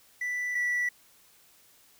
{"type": "tone pair in turn", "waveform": "triangle", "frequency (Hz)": [1975.5, 1957.3], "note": ["B6", "B6"], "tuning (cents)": [0, -16], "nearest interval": "unison", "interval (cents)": 16, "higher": "first", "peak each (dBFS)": [-27, -23], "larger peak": "second", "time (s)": [[0.21, 0.55], [0.55, 0.89]], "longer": "neither", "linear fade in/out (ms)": 5, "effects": ["tanh soft clip ceiling -20 dBFS", "white hiss -60 dBFS RMS until 1.99 s"]}